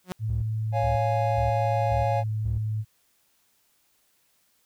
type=tone with exponential growth; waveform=sawtooth; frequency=182.3 Hz; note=F#3; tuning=25 cents flat; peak=-22 dBFS; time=0.04-0.12 s; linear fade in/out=0 ms; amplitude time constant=16 ms
type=tone with pitch glide; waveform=sine; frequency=109.6 to 108.15 Hz; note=A2 to A2; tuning=-6 to -29 cents; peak=-25 dBFS; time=0.19-2.85 s; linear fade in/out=50 ms; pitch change=-23 cents; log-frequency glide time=2.21-2.28 s
type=tone bursts; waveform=triangle; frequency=69.3 Hz; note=C#2; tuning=in tune; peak=-26 dBFS; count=5; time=0.29-2.58 s; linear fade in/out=5 ms; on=130 ms; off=410 ms
type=chord; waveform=triangle; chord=Db major; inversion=none; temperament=equal; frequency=554.4 / 698.5 / 830.6 Hz; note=Db5 / F5 / Ab5; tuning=0 / 0 / 0 cents; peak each=-26 dBFS; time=0.72-2.24 s; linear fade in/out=50 ms
effects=white hiss -67 dBFS RMS until 4.65 s